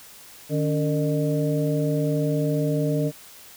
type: harmonic tone with a mistuned harmonic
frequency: 151.8 Hz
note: D#3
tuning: 42 cents flat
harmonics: 1 / 2 / 3 / 4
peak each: -23 / -26 / -28 / -29 dBFS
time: 0.49-3.12 s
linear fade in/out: 50 ms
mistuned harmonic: 2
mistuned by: -120 cents
effects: white hiss -46 dBFS RMS until 3.56 s